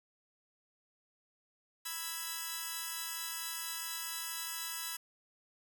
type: chord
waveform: 5% pulse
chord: E major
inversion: second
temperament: equal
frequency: 987.8 / 1318.5 / 1661.2 Hz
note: B5 / E6 / G#6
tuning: 0 / 0 / 0 cents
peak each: -31 dBFS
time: 1.85-4.97 s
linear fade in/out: 10 ms
effects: none